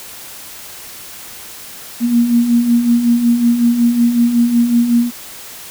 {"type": "beating tone pair", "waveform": "sine", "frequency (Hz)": [232.7, 238.1], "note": ["A#3", "A#3"], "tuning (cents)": [-3, 37], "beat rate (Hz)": 5.4, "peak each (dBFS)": [-18, -10], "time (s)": [2, 5.11], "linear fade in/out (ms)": 50, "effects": ["white hiss -33 dBFS RMS until 5.7 s"]}